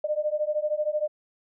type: beating tone pair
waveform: sine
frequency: 598 / 611 Hz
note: D5 / D#5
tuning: +31 / -32 cents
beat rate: 13 Hz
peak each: -27 dBFS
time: 0.04-1.08 s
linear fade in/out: 5 ms
effects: none